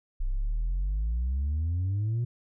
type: exponential sweep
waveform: sine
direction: up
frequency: 30.45 to 122.3 Hz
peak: -23 dBFS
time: 0.2-2.25 s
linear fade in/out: 10 ms
effects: tanh soft clip ceiling -24 dBFS